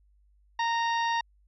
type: harmonic tone with a mistuned harmonic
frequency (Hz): 927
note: A#5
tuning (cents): -10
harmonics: 1 / 2 / 3 / 4 / 5 / 6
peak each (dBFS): -26 / -32 / -39 / -39 / -45 / -44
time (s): 0.59-1.21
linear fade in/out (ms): 5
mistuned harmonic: 6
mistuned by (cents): +15
effects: added 50 Hz sine -60 dBFS peak until 1.47 s